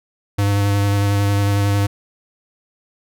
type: tone with vibrato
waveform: square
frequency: 100.8 Hz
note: G2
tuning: 49 cents sharp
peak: -15 dBFS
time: 0.38-1.87 s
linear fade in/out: 10 ms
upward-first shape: square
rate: 11 Hz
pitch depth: 11 cents each way
effects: none